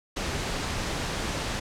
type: noise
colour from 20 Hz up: pink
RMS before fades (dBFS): -30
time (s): 0.16-1.6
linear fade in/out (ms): 10
effects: low-pass 7000 Hz 12 dB/octave